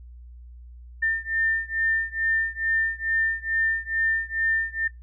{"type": "beating tone pair", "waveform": "sine", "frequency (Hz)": [1800, 1802.3], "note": ["A6", "A6"], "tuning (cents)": [39, 41], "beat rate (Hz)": 2.3, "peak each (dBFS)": [-25, -26], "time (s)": [1.02, 4.88], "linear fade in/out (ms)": 10, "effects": ["noise-tail reverb RT60 0.2 s tail -25 dB re dry", "added 60 Hz sine -41 dBFS peak until 5.02 s"]}